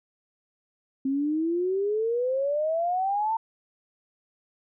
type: exponential sweep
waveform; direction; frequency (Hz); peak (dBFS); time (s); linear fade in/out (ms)
sine; up; 264.3 to 912; -23; 1.05-3.37; 5
effects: none